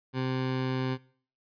20% pulse tone, 129.9 Hz, C3, 12 cents flat, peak -23 dBFS, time 0.13-0.98 s, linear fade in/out 50 ms, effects noise-tail reverb RT60 0.5 s tail -21 dB re dry + resampled to 11025 Hz

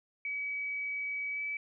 sine tone with pitch glide, 2277 to 2298 Hz, C#7 to D7, +46 to -38 cents, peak -33 dBFS, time 0.25-1.57 s, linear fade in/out 2 ms, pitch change +16 cents, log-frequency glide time 1.31-1.41 s, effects none

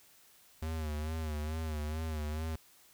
square tone with vibrato, 77.6 Hz, D#2, 4 cents flat, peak -35 dBFS, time 0.62-2.56 s, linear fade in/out 5 ms, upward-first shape sine, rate 2.3 Hz, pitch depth 65 cents each way, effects white hiss -62 dBFS RMS until 2.93 s

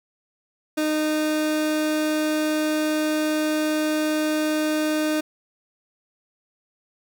30% pulse tone, 307.5 Hz, D#4, 20 cents flat, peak -18 dBFS, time 0.77-5.21 s, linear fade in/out 10 ms, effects none

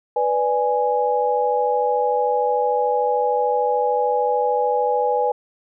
sine chord, G# diminished, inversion first, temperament equal, 493.9 / 587.3 / 830.6 Hz, B4 / D5 / G#5, 0 / 0 / 0 cents, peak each -20 / -25 / -20 dBFS, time 0.16-5.32 s, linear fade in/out 5 ms, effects none

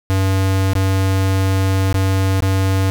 square tone with dropouts, 95.8 Hz, G2, 39 cents flat, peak -14 dBFS, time 0.1-2.9 s, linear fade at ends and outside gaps 0 ms, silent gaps 0.734-0.753 / 1.927-1.943 / 2.405-2.423 s, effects none

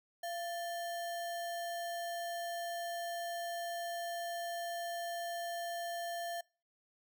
sine tone with sample-and-hold, 686 Hz, F5, 31 cents flat, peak -37 dBFS, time 0.23-6.41 s, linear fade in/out 5 ms, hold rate 2450 Hz, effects noise-tail reverb RT60 0.4 s tail -26 dB re dry

